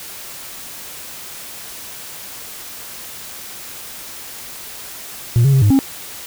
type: tone with pitch steps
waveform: sine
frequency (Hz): 118.2 / 137.9 / 134.2 / 103.3 / 270.3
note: A#2 / C#3 / C3 / G#2 / C#4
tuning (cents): +24 / -9 / +44 / -9 / -44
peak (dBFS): -6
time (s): 5.36-5.79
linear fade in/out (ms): 0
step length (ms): 86
effects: tanh soft clip ceiling -8 dBFS + white hiss -33 dBFS RMS until 6.26 s